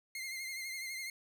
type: tone with vibrato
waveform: sawtooth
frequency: 2109 Hz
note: C7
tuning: 13 cents sharp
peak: -36 dBFS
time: 0.15-1.1 s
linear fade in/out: 2 ms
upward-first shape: triangle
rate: 12 Hz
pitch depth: 54 cents each way
effects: none